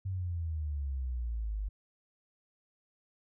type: exponential sweep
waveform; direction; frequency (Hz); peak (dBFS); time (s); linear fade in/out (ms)
sine; down; 97 to 49; -32; 0.05-1.69; 10
effects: none